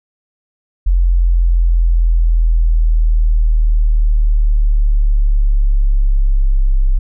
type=linear sweep; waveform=sine; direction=down; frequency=43.91 to 32.7 Hz; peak=-8 dBFS; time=0.86-6.99 s; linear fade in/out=10 ms; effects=none